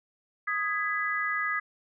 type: chord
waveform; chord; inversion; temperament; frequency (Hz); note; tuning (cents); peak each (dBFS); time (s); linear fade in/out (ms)
sine; G# minor; second; just; 1245.9 / 1661.2 / 1993.5; D#6 / G#6 / B6; +2 / 0 / +16; -31; 0.47-1.6; 10
effects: none